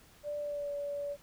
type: tone with pitch glide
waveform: sine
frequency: 587.3 to 573.6 Hz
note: D5 to D5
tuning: 0 to -41 cents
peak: -34 dBFS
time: 0.23-1.17 s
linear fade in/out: 50 ms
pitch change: -41 cents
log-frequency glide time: 0.4-0.7 s
effects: pink hiss -60 dBFS RMS until 1.22 s